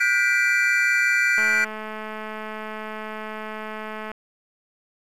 triangle chord, G major seventh, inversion third, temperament equal with one note detuned, 1442.8 / 1568 / 1975.5 / 2349 Hz, F#6 / G6 / B6 / D7, -44 / 0 / 0 / 0 cents, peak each -21 / -23 / -21 / -21 dBFS, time 0-1.65 s, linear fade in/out 10 ms
click train, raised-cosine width 0.5 ms, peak -19 dBFS, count 592, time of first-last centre 1.38-4.116 s, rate 216 Hz
effects resampled to 32000 Hz + 8-bit

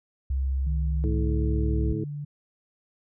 sine tone, 66.7 Hz, C2, 34 cents sharp, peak -23 dBFS, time 0.3-1.93 s, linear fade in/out 5 ms
sine tone with pitch glide, 155.56 to 145.98 Hz, D#3 to D3, 0 to -10 cents, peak -31 dBFS, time 0.66-2.25 s, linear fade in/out 10 ms, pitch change -110 cents, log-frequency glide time 1.19-1.31 s
harmonic tone, 107.5 Hz, A2, 40 cents flat, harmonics 1 / 2 / 3 / 4, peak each -32 / -35 / -31 / -35 dBFS, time 1.04-2.04 s, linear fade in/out 0 ms
effects none

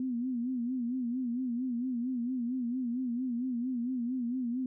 sine tone with vibrato, 246.9 Hz, B3, in tune, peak -30 dBFS, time 0-4.66 s, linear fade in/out 2 ms, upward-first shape sine, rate 4.4 Hz, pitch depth 100 cents each way, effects none

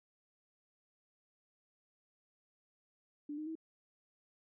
sine tone with pitch steps, 293.7 / 307.2 / 321.4 Hz, D4 / D#4 / E4, 0 / -22 / -44 cents, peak -39 dBFS, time 3.29-3.554 s, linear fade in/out 5 ms, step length 88 ms, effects none

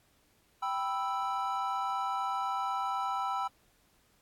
triangle chord, E minor, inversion first, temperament equal, 784 / 987.8 / 1318.5 Hz, G5 / B5 / E6, 0 / 0 / 0 cents, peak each -33 dBFS, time 0.62-3.48 s, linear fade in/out 10 ms, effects pink hiss -68 dBFS RMS until 4.21 s + AAC 64 kbps

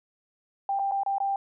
sine tone with dropouts, 790 Hz, G5, 13 cents sharp, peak -24 dBFS, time 0.69-1.36 s, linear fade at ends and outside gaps 2 ms, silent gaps 0.79-0.794 / 0.913-0.919 / 1.034-1.062 / 1.183-1.202 s, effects none

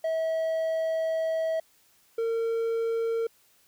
triangle tone pair in turn, 646 / 456.8 Hz, E5 / A#4, -35 / -35 cents, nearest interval tritone, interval 600 cents, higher first, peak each -23 dBFS, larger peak neither, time 0.04-1.6 / 2.18-3.27 s, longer first, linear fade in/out 5 ms, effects white hiss -63 dBFS RMS until 3.67 s

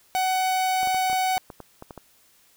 45% pulse tone, 749 Hz, F#5, 21 cents sharp, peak -21 dBFS, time 0.15-1.38 s, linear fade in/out 0 ms
clicks, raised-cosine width 1 ms, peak -24 dBFS, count 11, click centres 0.831 / 0.873 / 0.946 / 1.099 / 1.13 / 1.371 / 1.502 / 1.603 / 1.824 / 1.908 / 1.977 s
effects white hiss -59 dBFS RMS until 2.56 s

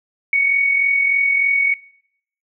sine tone with amplitude modulation, 2230 Hz, C#7, 10 cents sharp, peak -11 dBFS, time 0.33-1.74 s, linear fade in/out 2 ms, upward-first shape sine, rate 43.3 Hz, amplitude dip 45%, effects noise-tail reverb RT60 0.7 s tail -22 dB re dry

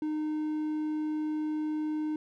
triangle tone, 306.8 Hz, D#4, 24 cents flat, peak -27 dBFS, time 0.02-2.16 s, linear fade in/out 2 ms, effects none

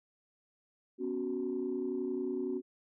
sine chord, B suspended second, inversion none, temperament just, 246.9 / 277.8 / 370.4 Hz, B3 / C#4 / F#4, 0 / +4 / +2 cents, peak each -38 / -37 / -34 dBFS, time 0.98-2.62 s, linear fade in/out 50 ms, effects tanh soft clip ceiling -25 dBFS

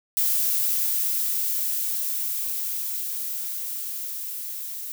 violet noise with level ramp, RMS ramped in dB -22 to -34 dBFS, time 0.17-4.92 s, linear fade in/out 0 ms, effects none

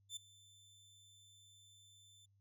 25% pulse tone with ADSR envelope, 3538 Hz, A7, 9 cents sharp, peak -38 dBFS, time 0.09-2.26 s, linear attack 74 ms, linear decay 9 ms, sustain -21 dB, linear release 10 ms, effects added 99 Hz sine -70 dBFS peak until 2.4 s

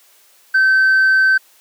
sine tone with tanh clipping, 1543 Hz, G6, 28 cents flat, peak -10 dBFS, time 0.54-1.38 s, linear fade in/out 10 ms, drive 1 dB, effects white hiss -51 dBFS RMS until 1.6 s + high-pass 400 Hz 12 dB/octave

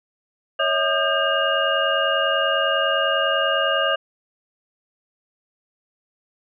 sine tone cluster, 555 / 645 / 1218 / 1593 / 2843 Hz, C#5 / E5 / D#6 / G6 / F7, +2 / -38 / -37 / +27 / +30 cents, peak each -24 dBFS, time 0.59-3.96 s, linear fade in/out 10 ms, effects none

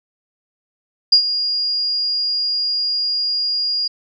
sine tone with ADSR envelope, 4844 Hz, D#8, 47 cents flat, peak -5 dBFS, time 1.12-3.88 s, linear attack 8 ms, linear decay 86 ms, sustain -12 dB, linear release 9 ms, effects none

